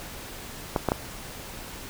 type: clicks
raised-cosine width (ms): 1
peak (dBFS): -8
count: 3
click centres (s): 0.762 / 0.887 / 0.919
effects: pink hiss -40 dBFS RMS until 1.89 s